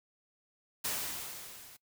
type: noise with level ramp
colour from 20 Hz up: white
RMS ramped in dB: -33 to -54 dBFS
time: 0.84-1.77 s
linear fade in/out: 10 ms
effects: noise-tail reverb RT60 0.1 s tail -21 dB re dry